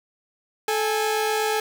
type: tone pair together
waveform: sawtooth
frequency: 434.7 / 821.4 Hz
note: A4 / G#5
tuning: -21 / -19 cents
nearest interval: major seventh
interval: 1102 cents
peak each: -19 / -22 dBFS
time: 0.68-1.6 s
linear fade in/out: 2 ms
effects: none